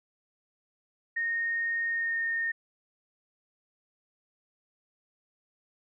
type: tone with pitch glide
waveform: sine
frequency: 1850 to 1835.1 Hz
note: A#6 to A#6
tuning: -14 to -28 cents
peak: -27 dBFS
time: 1.16-2.52 s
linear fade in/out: 10 ms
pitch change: -14 cents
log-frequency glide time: 1.87-2.19 s
effects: none